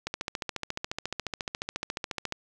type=click train; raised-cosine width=0.2 ms; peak=-14 dBFS; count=33; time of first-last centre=0.07-2.324 s; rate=14.2 Hz; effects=none